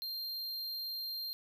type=tone; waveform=square; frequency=4186 Hz; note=C8; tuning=in tune; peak=-38 dBFS; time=0.02-1.33 s; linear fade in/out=0 ms; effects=13-bit